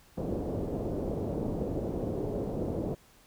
white low-pass noise, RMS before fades -33 dBFS, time 0.17-2.95 s, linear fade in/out 10 ms, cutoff 520 Hz, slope 24 dB/octave, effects pink hiss -60 dBFS RMS until 3.26 s

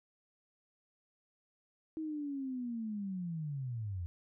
sine linear sweep, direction down, 320.7 to 82.6 Hz, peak -36 dBFS, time 1.97-4.06 s, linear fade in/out 0 ms, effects none

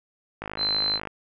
click train, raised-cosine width 0.5 ms, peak -17 dBFS, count 35, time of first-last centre 0.42-1.073 s, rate 52.1 Hz
sine tone, 4084 Hz, C8, 43 cents flat, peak -22 dBFS, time 0.57-1 s, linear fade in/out 50 ms
effects none

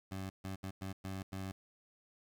20% pulse tone bursts at uneven times, 95.5 Hz, G2, 45 cents flat, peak -35 dBFS, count 6, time 0.11-0.3 / 0.44-0.56 / 0.63-0.71 / 0.81-0.93 / 1.04-1.23 / 1.32-1.52 s, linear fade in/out 10 ms, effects 11-bit

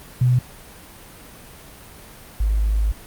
sine tone pair in turn, 124.7 / 52.43 Hz, B2 / G#1, +17 / +17 cents, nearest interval octave + minor third, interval 1500 cents, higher first, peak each -13 / -16 dBFS, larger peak first, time 0.21-0.39 / 2.4-2.92 s, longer second, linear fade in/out 5 ms, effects pink hiss -42 dBFS RMS until 3.06 s + Opus 32 kbps

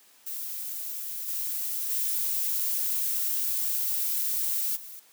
violet noise with level steps, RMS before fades -35 / -31 / -28 / -43 dBFS, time 0.26-5 s, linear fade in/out 10 ms, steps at 1.27 / 1.89 / 4.75 s, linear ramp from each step 20 ms, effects white hiss -58 dBFS RMS until 5.12 s + high-pass 200 Hz 12 dB/octave

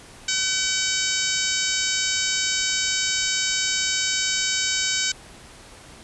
harmonic tone, 760 Hz, F#5, 46 cents sharp, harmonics 2 / 3 / 4 / 5 / 6 / 7 / 8 / 9 / 10, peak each -30 / -30 / -30 / -30 / -30 / -30 / -30 / -30 / -30 dBFS, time 0.28-5.12 s, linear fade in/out 5 ms, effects pink hiss -45 dBFS RMS until 6.03 s + resampled to 24000 Hz

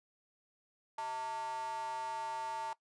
square tone with high-pass filter, 128.4 Hz, C3, 32 cents flat, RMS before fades -39 dBFS, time 0.98-2.73 s, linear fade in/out 2 ms, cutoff 860 Hz, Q 9.4, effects noise-tail reverb RT60 0.1 s tail -20 dB re dry + resampled to 22050 Hz

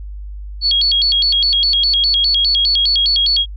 sine tone with vibrato, 3815 Hz, A#7, 39 cents sharp, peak -11 dBFS, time 0.61-3.46 s, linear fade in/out 50 ms, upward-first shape square, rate 4.9 Hz, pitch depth 260 cents each way, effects added 50 Hz sine -26 dBFS peak until 3.56 s

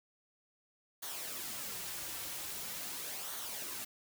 white noise with flanger, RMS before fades -42 dBFS, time 1.02-3.85 s, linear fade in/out 10 ms, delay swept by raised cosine 0.39 to 4.79 ms, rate 0.43 Hz, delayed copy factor -0.5, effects none

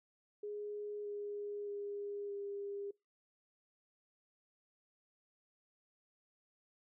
sine tone with pitch steps, 415.3 / 411 / 406.8 / 402.5 Hz, G#4 / G#4 / G#4 / G4, 0 / -18 / -36 / +46 cents, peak -40 dBFS, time 0.43-2.91 s, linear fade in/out 5 ms, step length 620 ms, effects noise-tail reverb RT60 0.2 s tail -22 dB re dry

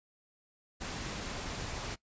pink noise, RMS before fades -39 dBFS, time 0.8-1.96 s, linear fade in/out 20 ms, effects noise-tail reverb RT60 0.1 s tail -20 dB re dry + resampled to 16000 Hz

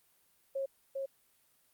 sine tone with echo, 543 Hz, C#5, 36 cents flat, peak -32 dBFS, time 0.55-0.66 s, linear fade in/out 10 ms, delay 400 ms, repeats 1, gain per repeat -2 dB, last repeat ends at 1.06 s, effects white hiss -70 dBFS RMS until 1.73 s + Opus 32 kbps

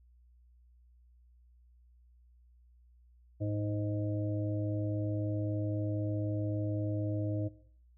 harmonic tone with a mistuned harmonic, 103.83 Hz, G#2, in tune, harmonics 1 / 3 / 5 / 6, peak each -32 / -37 / -44 / -42 dBFS, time 3.4-7.49 s, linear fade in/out 20 ms, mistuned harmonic 1, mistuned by +48 cents, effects noise-tail reverb RT60 0.6 s tail -19 dB re dry + added 60 Hz sine -59 dBFS peak until 7.97 s

